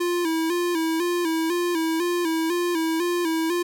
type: tone with vibrato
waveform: square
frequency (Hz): 336.8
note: E4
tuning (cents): +37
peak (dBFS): -22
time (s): 0-3.63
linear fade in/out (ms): 10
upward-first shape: square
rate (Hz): 2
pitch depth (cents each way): 68
effects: none